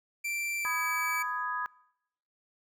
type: tone with pitch glide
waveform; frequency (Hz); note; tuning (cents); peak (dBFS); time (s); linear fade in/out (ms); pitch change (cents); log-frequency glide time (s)
45% pulse; 2349 to 2298; D7 to D7; 0 to -38; -31; 0.24-1.23; 10; -38; 0.61-0.7
type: chord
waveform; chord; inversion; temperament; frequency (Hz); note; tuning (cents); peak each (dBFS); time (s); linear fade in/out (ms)
sine; G# minor; first; just; 996.7 / 1245.9 / 1661.2; B5 / D#6 / G#6; +16 / +2 / 0; -35; 0.65-1.66; 0
effects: noise-tail reverb RT60 0.8 s tail -24 dB re dry